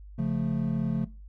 triangle chord, Db augmented, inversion none, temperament equal, 138.59 / 174.61 / 220 Hz, Db3 / F3 / A3, 0 / 0 / 0 cents, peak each -28 dBFS, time 0.18-1.05 s, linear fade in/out 10 ms, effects noise-tail reverb RT60 0.3 s tail -19 dB re dry + added 50 Hz sine -43 dBFS peak until 1.28 s

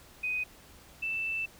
sine tone pair in turn, 2500 / 2654 Hz, D#7 / E7, +8 / +11 cents, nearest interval minor second, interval 103 cents, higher second, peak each -29 / -30 dBFS, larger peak first, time 0.23-0.44 / 1.02-1.46 s, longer second, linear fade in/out 10 ms, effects added 60 Hz sine -62 dBFS peak until 1.59 s + pink hiss -55 dBFS RMS until 1.59 s

